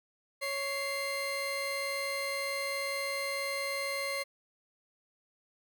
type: tone pair together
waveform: 30% pulse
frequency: 554.4 / 2093 Hz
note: C#5 / C7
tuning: 0 / 0 cents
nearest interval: octave + major seventh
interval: 2300 cents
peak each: -33 / -32 dBFS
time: 0.41-4.24 s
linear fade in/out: 20 ms
effects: none